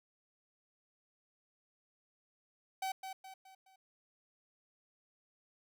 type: tone with echo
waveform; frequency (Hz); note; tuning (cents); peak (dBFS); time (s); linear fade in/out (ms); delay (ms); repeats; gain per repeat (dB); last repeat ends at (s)
45% pulse; 764; G5; -45; -35; 2.82-2.92; 5; 210; 4; -7; 3.76
effects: none